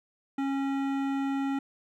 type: tone with hard clipping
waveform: sine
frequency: 274 Hz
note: C#4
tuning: 20 cents flat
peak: -29 dBFS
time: 0.38-1.59 s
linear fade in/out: 5 ms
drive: 15 dB
effects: none